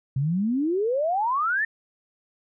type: exponential sweep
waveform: sine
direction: up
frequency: 128.1 to 1848 Hz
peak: -21 dBFS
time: 0.16-1.65 s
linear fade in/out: 5 ms
effects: none